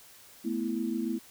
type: chord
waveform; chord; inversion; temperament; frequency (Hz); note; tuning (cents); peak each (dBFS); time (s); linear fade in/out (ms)
sine; A suspended second; none; equal; 220 / 246.9 / 329.6; A3 / B3 / E4; 0 / 0 / 0; -33; 0.44-1.19; 20
effects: white hiss -54 dBFS RMS until 1.3 s